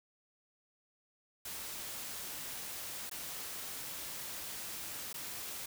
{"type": "noise with dropouts", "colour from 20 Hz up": "white", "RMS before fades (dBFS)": -43, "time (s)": [1.45, 5.66], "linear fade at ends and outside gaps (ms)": 5, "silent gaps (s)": [[3.097, 3.113], [5.13, 5.141]], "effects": []}